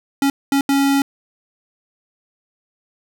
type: tone bursts at uneven times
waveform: square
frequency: 277.2 Hz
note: C#4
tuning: in tune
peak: -14 dBFS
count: 3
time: 0.22-0.3 / 0.52-0.61 / 0.69-1.02 s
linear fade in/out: 2 ms
effects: none